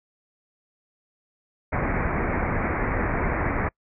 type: low-pass noise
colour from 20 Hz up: pink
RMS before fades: -25 dBFS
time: 1.72-3.69 s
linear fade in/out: 10 ms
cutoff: 2300 Hz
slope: 96 dB/octave
effects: noise-tail reverb RT60 0.1 s tail -26 dB re dry